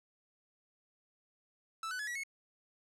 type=tone with pitch steps; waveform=45% pulse; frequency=1318.5 / 1497.2 / 1700 / 1930.4 / 2192 Hz; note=E6 / F#6 / G#6 / B6 / C#7; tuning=0 / +20 / +40 / -40 / -20 cents; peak=-37 dBFS; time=1.83-2.235 s; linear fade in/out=2 ms; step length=81 ms; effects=low-pass 10000 Hz 12 dB/octave